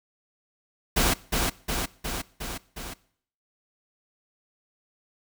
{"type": "noise with echo", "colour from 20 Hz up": "pink", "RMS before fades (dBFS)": -22, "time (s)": [0.96, 1.14], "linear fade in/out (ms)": 10, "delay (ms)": 360, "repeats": 5, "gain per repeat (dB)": -3, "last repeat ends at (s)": 2.94, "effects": ["noise-tail reverb RT60 0.6 s tail -21 dB re dry"]}